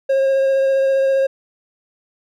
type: tone with vibrato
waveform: triangle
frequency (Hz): 539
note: C#5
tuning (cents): -49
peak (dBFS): -11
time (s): 0.09-1.27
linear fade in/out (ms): 10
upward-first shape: triangle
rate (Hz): 15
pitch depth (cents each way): 15
effects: none